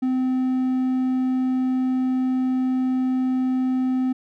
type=tone; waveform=triangle; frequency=257.3 Hz; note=C4; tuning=29 cents flat; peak=-17 dBFS; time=0.02-4.13 s; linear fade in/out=10 ms; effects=none